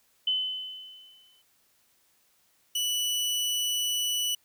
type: tone with exponential decay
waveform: sine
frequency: 3030 Hz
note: F#7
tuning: 40 cents sharp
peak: -22 dBFS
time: 0.27-1.42 s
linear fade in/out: 5 ms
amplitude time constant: 250 ms
type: tone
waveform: sawtooth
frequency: 2960 Hz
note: F#7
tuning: in tune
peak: -23 dBFS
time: 2.75-4.35 s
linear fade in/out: 5 ms
effects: white hiss -67 dBFS RMS until 4.44 s